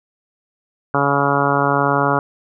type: harmonic tone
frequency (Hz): 141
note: C#3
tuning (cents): +30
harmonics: 1 / 2 / 3 / 4 / 5 / 6 / 7 / 8 / 9 / 10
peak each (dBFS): -23 / -23 / -23 / -23 / -23 / -23 / -23 / -23 / -23 / -23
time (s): 0.94-2.19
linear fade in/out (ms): 2
effects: none